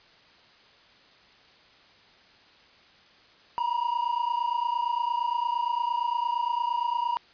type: tone pair together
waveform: triangle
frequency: 941 / 969.7 Hz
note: A#5 / B5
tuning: +16 / -32 cents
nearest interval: minor second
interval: 52 cents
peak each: -26 dBFS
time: 3.58-7.17 s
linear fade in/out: 0 ms
effects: white hiss -56 dBFS RMS until 7.33 s + resampled to 11025 Hz